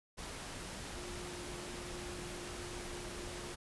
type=tone in noise; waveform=sine; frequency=354.6 Hz; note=F4; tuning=26 cents sharp; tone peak=-48 dBFS; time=0.95-3.54 s; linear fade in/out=20 ms; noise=pink; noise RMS=-45 dBFS; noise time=0.17-3.56 s; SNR=-6 dB; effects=resampled to 24000 Hz